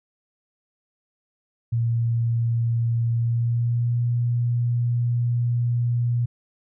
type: tone with pitch glide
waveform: sine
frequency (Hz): 116.54 to 119.95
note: A#2 to A#2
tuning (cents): 0 to +50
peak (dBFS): -19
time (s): 1.72-6.26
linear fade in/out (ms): 10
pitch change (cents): +50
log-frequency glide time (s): 3.13-4.01
effects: none